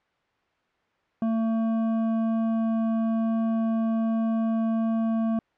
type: tone with hard clipping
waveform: triangle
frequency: 224.9 Hz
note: A3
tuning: 38 cents sharp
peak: -24 dBFS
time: 1.22-5.39 s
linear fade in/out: 2 ms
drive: 13 dB
effects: white hiss -68 dBFS RMS until 5.57 s + low-pass 2000 Hz 12 dB/octave